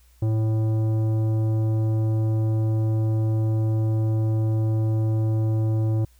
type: tone with tanh clipping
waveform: sine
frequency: 110 Hz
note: A2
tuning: in tune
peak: -21 dBFS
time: 0.22-6.05 s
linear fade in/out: 5 ms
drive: 12 dB
effects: added 60 Hz sine -53 dBFS peak until 6.19 s + white hiss -62 dBFS RMS until 6.19 s